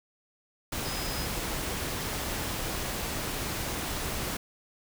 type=tone in noise; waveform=sine; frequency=5050 Hz; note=D#8; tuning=25 cents sharp; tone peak=-40 dBFS; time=0.85-1.26 s; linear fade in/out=5 ms; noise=pink; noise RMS=-33 dBFS; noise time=0.72-4.37 s; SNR=-10 dB; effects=none